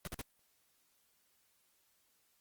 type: noise bursts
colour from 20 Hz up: pink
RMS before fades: -41 dBFS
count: 3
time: 0.05-0.213 s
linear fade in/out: 0 ms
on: 23 ms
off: 47 ms
effects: white hiss -74 dBFS RMS until 2.4 s + Opus 32 kbps